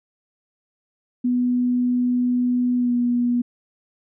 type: tone with pitch glide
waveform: sine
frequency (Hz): 246.9 to 242.4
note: B3 to B3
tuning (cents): 0 to -32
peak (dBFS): -17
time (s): 1.24-3.42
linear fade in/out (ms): 10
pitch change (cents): -32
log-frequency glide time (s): 2.77-2.93
effects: none